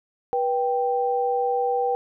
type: tone pair together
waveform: sine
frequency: 486.4 / 784 Hz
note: B4 / G5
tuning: -26 / 0 cents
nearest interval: minor sixth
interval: 826 cents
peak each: -23 dBFS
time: 0.33-1.95 s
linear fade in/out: 0 ms
effects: none